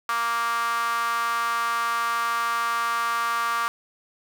sawtooth tone with high-pass filter, 233.1 Hz, A#3, in tune, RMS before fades -25 dBFS, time 0.09-3.68 s, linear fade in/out 0 ms, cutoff 1200 Hz, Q 6.1, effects none

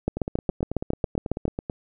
two click trains, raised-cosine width 2 ms, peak -15 / -9 dBFS, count 15 / 11, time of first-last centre 0.17-1.698 / 0.08-1.454 s, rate 9.16 / 7.28 Hz, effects none

